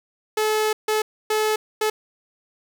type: tone bursts at uneven times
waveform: sawtooth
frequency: 430.8 Hz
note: A4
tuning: 37 cents flat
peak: -15 dBFS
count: 4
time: 0.37-0.73 / 0.88-1.02 / 1.3-1.56 / 1.81-1.9 s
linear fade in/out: 5 ms
effects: none